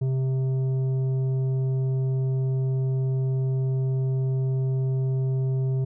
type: tone with tanh clipping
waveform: triangle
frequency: 131.7 Hz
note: C3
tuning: 12 cents sharp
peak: -23 dBFS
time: 0.01-5.85 s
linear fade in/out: 10 ms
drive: 12 dB
effects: none